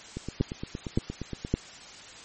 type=two click trains; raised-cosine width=3 ms; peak=-20 / -10 dBFS; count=12 / 3; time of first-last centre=0.17-1.449 / 0.41-1.54 s; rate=8.6 / 1.77 Hz; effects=white hiss -46 dBFS RMS until 2.24 s + MP3 32 kbps